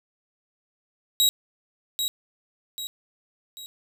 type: tone with echo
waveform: sawtooth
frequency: 3837 Hz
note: A#7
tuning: 49 cents sharp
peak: -14 dBFS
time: 1.2-1.29 s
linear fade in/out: 0 ms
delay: 790 ms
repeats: 3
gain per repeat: -7 dB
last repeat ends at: 3.66 s
effects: none